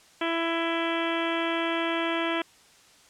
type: harmonic tone with a mistuned harmonic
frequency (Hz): 332.4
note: E4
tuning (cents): +15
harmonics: 1 / 2 / 3 / 4 / 5 / 6 / 7 / 8 / 9 / 10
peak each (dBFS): -29 / -32 / -34 / -35 / -36 / -37 / -37 / -38 / -39 / -39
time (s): 0.21-2.42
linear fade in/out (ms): 5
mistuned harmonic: 9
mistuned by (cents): +38
effects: white hiss -56 dBFS RMS until 3.09 s + low-pass 8000 Hz 12 dB/octave

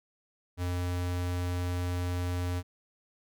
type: tone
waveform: square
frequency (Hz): 89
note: F2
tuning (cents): +33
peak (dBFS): -30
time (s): 0.57-2.63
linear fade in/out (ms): 50
effects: none

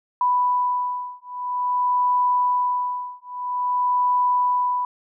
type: beating tone pair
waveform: sine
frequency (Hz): 990 / 990.5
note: B5 / B5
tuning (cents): +4 / +5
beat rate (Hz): 0.5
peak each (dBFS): -22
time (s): 0.21-4.85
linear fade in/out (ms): 2
effects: none

